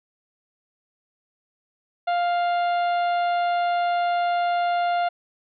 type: harmonic tone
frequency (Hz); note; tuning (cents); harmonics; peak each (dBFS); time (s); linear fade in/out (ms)
700; F5; +4; 1 / 2 / 3 / 4 / 5 / 6; -20 / -31 / -38 / -40 / -42 / -46; 2.07-5.09; 10
effects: none